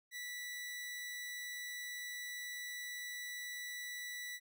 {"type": "tone", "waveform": "sawtooth", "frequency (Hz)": 1963, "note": "B6", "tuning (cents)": -11, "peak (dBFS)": -39, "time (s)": [0.11, 4.4], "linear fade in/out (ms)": 50, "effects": []}